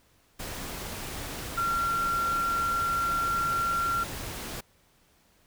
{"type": "tone in noise", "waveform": "sine", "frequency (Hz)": 1372, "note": "F6", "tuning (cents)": -31, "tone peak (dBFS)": -25, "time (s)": [1.57, 4.04], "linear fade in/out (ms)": 10, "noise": "pink", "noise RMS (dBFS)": -37, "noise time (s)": [0.39, 4.61], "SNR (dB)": 9, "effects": ["pink hiss -64 dBFS RMS until 5.46 s"]}